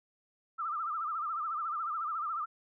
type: tone with vibrato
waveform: sine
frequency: 1264 Hz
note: D#6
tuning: 27 cents sharp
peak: -32 dBFS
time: 0.58-2.46 s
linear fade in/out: 20 ms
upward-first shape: sine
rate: 14 Hz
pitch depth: 120 cents each way
effects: none